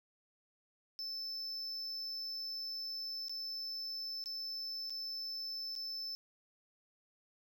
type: tone with dropouts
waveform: triangle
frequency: 5274 Hz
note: E8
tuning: in tune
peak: -38 dBFS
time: 0.99-6.15 s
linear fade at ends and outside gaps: 0 ms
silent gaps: 3.283-3.295 / 4.24-4.259 / 4.897-4.904 / 5.753-5.761 s
effects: none